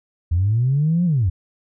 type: linear two-way sweep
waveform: sine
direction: up then down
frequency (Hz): 80.1 to 180.6 to 80.1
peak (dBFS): -14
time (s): 0.31-1.3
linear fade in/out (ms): 10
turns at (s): 1.05
effects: tanh soft clip ceiling -10 dBFS